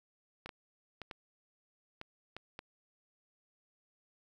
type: clicks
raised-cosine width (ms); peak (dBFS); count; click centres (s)
0.3; -27; 7; 0.46 / 0.492 / 1.017 / 1.112 / 2.014 / 2.366 / 2.591
effects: 10-bit